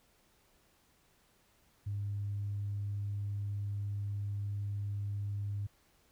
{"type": "tone", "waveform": "sine", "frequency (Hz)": 101.5, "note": "G#2", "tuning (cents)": -39, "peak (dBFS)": -33, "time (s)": [1.86, 5.67], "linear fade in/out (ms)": 10, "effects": ["tanh soft clip ceiling -29 dBFS", "pink hiss -69 dBFS RMS until 6.11 s"]}